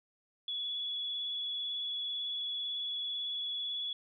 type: tone with vibrato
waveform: sine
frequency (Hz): 3400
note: G#7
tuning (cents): +40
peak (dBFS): -34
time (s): 0.48-3.93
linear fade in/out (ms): 2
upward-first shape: sine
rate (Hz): 18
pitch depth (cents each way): 21
effects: none

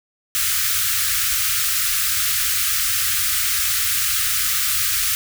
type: band-stop noise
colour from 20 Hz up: white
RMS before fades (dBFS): -20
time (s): 0.35-5.15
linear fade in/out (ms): 0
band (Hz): 120 to 1200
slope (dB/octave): 96
effects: none

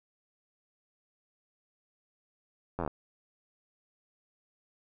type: slowing click train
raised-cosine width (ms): 1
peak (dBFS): -19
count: 8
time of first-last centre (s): 2.79-2.877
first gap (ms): 11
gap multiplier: 1.04
effects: none

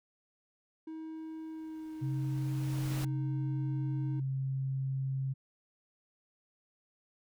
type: tone with pitch glide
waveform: triangle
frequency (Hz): 318.4 to 310.4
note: D#4 to D#4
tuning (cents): +40 to -4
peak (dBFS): -38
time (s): 0.87-4.2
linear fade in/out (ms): 5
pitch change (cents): -44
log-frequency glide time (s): 1.49-2.32
type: noise with exponential growth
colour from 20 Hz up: pink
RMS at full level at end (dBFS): -41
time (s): 1.16-3.05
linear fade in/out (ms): 5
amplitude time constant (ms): 410
type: tone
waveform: sine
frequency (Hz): 134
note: C3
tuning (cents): +42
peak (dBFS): -31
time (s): 2.01-5.34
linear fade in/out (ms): 20
effects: none

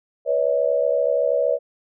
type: tone cluster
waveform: sine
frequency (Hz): 492.8 / 561 / 634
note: B4 / C#5 / D#5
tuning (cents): -4 / +21 / +32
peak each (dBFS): -22 / -20 / -23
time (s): 0.25-1.59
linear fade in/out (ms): 50
effects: none

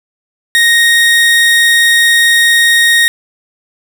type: tone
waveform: 30% pulse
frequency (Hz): 1864.7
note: A#6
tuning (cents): 0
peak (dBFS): -3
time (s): 0.55-3.08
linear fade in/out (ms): 0
effects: none

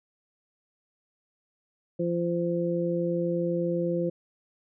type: harmonic tone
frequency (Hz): 172.1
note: F3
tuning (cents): -25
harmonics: 1 / 2 / 3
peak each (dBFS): -29 / -29 / -29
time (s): 1.99-4.1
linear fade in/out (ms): 10
effects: none

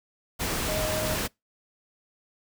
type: tone in noise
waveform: sine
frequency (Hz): 622.3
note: D#5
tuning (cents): 0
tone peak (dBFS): -30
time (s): 0.67-1.16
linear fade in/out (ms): 20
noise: pink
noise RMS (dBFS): -29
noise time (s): 0.39-1.28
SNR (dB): -4
effects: noise-tail reverb RT60 0.2 s tail -26 dB re dry

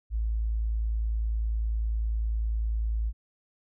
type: tone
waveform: sine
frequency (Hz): 55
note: A1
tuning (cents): 0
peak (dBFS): -25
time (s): 0.1-3.13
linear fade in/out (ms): 50
effects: none

